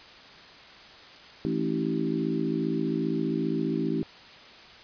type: harmonic tone with a mistuned harmonic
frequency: 55 Hz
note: A1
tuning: in tune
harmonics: 3 / 4 / 5 / 6 / 7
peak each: -32 / -31 / -31 / -31 / -33 dBFS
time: 1.45-4.03 s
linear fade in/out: 0 ms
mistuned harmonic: 6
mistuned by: -39 cents
effects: white hiss -48 dBFS RMS until 4.83 s + resampled to 11025 Hz